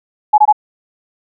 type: tone bursts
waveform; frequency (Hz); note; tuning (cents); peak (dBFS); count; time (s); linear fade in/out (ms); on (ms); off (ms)
sine; 846; G#5; +32; -4; 3; 0.33-0.527; 10; 51; 22
effects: none